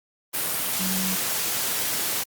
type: tone in noise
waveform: sine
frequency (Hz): 187.3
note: F#3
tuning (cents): +21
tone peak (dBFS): -27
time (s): 0.79-1.16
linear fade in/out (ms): 20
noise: white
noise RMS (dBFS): -26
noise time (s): 0.33-2.24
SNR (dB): -4
effects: high-pass 100 Hz 12 dB/octave + Opus 32 kbps